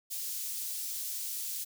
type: high-pass noise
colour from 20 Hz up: white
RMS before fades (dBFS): -37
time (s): 0.1-1.65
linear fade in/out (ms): 20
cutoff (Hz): 4800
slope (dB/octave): 12
effects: none